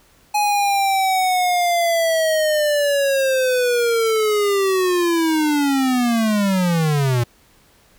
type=linear sweep; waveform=square; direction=down; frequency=839 to 116.54 Hz; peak=-16 dBFS; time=0.34-7.24 s; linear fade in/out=10 ms; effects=pink hiss -54 dBFS RMS until 7.98 s